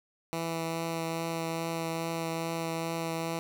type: tone with vibrato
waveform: 10% pulse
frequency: 164.81 Hz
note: E3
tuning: in tune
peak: -23 dBFS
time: 0.33-3.39 s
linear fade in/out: 0 ms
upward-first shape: triangle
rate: 2.4 Hz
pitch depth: 12 cents each way
effects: none